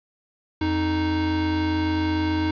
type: tone pair together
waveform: square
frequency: 87.3 / 311.1 Hz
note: F2 / D#4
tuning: 0 / 0 cents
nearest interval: octave + minor seventh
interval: 2200 cents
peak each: -27 / -23 dBFS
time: 0.61-2.51 s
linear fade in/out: 5 ms
effects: resampled to 11025 Hz + 8-bit